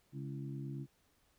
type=harmonic tone with a mistuned harmonic; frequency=69.3 Hz; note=C#2; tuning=in tune; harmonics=2 / 3 / 4 / 5; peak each=-41 / -49 / -49 / -50 dBFS; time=0.12-0.87 s; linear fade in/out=50 ms; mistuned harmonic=5; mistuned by=-53 cents; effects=pink hiss -73 dBFS RMS until 1.38 s